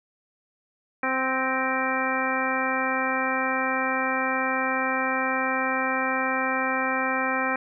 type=harmonic tone with a mistuned harmonic; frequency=261.1 Hz; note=C4; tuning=3 cents flat; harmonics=1 / 2 / 3 / 4 / 5 / 6 / 7 / 9; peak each=-31 / -31 / -31 / -31 / -31 / -31 / -31 / -31 dBFS; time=1.03-7.56 s; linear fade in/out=2 ms; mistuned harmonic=7; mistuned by=+32 cents; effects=none